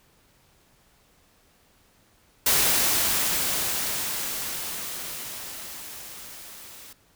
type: noise with level ramp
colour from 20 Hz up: white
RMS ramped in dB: -20 to -45 dBFS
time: 2.46-6.93 s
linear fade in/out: 5 ms
effects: pink hiss -61 dBFS RMS until 7.15 s